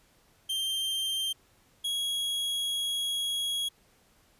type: tone pair in turn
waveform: 45% pulse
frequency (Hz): 3157 / 3317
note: G7 / G#7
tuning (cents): +12 / -3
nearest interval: minor second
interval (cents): 85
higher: second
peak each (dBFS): -28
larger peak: neither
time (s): 0.49-1.33 / 1.84-3.69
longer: second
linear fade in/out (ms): 10
effects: pink hiss -64 dBFS RMS until 4.39 s + resampled to 32000 Hz

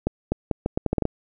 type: accelerating click train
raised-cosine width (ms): 2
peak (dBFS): -8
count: 10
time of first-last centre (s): 0.07-1.054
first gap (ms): 250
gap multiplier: 0.77
effects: none

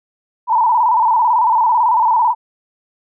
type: tone with vibrato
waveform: sine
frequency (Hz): 932.3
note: A#5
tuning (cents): 0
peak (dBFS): -10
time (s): 0.47-2.35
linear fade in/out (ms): 50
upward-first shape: square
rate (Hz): 18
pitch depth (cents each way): 87
effects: none

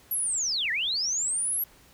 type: linear two-way sweep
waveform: sine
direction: down then up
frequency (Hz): 11840 to 1717 to 11840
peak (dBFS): -25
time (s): 0.11-1.64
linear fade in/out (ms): 5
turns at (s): 0.71
effects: pink hiss -56 dBFS RMS until 1.93 s

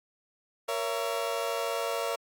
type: chord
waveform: 30% pulse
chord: A# diminished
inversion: none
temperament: just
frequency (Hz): 466.2 / 559.4 / 671.3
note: A#4 / C#5 / E5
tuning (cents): 0 / +16 / +31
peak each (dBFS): -31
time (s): 0.68-2.16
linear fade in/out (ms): 10
effects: AAC 64 kbps

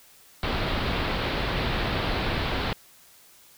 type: low-pass noise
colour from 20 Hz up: pink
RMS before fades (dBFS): -27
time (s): 0.43-2.73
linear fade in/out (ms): 2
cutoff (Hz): 4400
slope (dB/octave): 48
effects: white hiss -54 dBFS RMS until 3.57 s

